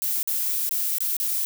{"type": "noise with dropouts", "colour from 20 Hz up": "violet", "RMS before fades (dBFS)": -25, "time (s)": [0.02, 1.45], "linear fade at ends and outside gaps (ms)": 0, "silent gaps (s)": [[0.229, 0.275], [0.692, 0.71], [0.983, 1.005], [1.167, 1.2]], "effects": []}